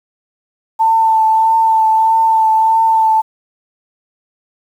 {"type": "tone with vibrato", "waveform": "sine", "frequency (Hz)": 889, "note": "A5", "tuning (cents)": 18, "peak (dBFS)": -8, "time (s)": [0.79, 3.22], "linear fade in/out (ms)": 20, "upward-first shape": "triangle", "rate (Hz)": 1.6, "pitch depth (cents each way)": 21, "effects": ["7-bit"]}